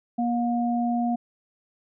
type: tone pair together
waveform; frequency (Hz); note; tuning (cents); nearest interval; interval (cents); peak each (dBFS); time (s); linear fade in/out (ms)
sine; 238.3 / 714.5; A#3 / F5; +38 / +39; octave + perfect fifth; 1901; -23 / -27; 0.18-1.16; 10
effects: none